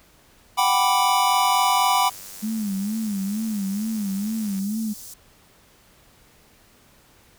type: chord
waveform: square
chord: G major seventh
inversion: third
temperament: equal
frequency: 740 / 784 / 987.8 / 1174.7 Hz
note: F#5 / G5 / B5 / D6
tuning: 0 / 0 / 0 / 0 cents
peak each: -25 / -24 / -21 / -25 dBFS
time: 0.57-2.1 s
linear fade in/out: 20 ms
type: click train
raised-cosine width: 0.2 ms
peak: -29 dBFS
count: 325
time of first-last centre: 1.28-4.589 s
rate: 97.9 Hz
type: high-pass noise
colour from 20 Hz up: pink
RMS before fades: -40 dBFS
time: 1.53-5.14 s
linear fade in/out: 5 ms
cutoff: 5300 Hz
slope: 24 dB/octave
type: tone with vibrato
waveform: sine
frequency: 207.7 Hz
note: G#3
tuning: in tune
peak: -23 dBFS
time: 2.42-4.94 s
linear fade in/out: 20 ms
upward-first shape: sine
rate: 2.2 Hz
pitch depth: 130 cents each way
effects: pink hiss -55 dBFS RMS until 7.38 s